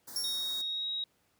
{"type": "band-stop noise", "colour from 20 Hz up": "white", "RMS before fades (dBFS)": -46, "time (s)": [0.07, 0.62], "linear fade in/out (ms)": 10, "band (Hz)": [1800, 4100], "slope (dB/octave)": 48}
{"type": "tone with exponential decay", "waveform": "sawtooth", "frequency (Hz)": 5500, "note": "F8", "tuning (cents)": -27, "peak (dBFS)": -27, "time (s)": [0.16, 0.85], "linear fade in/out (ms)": 1, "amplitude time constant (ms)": 150}
{"type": "tone with pitch glide", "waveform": "sine", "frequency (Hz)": [3763, 3807], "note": ["A#7", "A#7"], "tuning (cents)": [16, 36], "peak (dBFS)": -32, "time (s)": [0.24, 1.04], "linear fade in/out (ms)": 2, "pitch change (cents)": 20, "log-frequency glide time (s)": [0.68, 0.88]}
{"effects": ["pink hiss -72 dBFS RMS until 1.39 s", "high-pass 80 Hz 12 dB/octave"]}